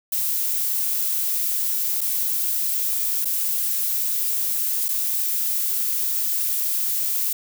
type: noise with dropouts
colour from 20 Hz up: violet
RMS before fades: -23 dBFS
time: 0.12-7.33 s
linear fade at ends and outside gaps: 5 ms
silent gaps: 2.009-2.013 / 3.247-3.254 / 4.884-4.888 s
effects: none